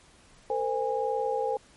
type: tone cluster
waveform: sine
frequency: 453.5 / 515 / 820 Hz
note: A#4 / C5 / G#5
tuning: -48 / -28 / -22 cents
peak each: -30 dBFS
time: 0.5-1.57 s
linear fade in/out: 2 ms
effects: pink hiss -57 dBFS RMS until 1.76 s + MP3 48 kbps